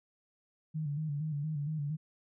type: tone with vibrato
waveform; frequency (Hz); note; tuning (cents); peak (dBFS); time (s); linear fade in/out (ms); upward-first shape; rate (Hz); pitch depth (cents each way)
sine; 150; D3; +37; -32; 0.74-1.97; 20; square; 4.3; 68
effects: none